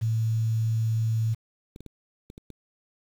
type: tone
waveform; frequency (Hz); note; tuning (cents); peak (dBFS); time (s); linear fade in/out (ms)
sine; 112.1; A2; +33; -22; 0.01-1.35; 20
type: clicks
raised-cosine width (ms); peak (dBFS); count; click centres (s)
3; -30; 6; 1.761 / 1.806 / 1.863 / 2.301 / 2.379 / 2.503
effects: 8-bit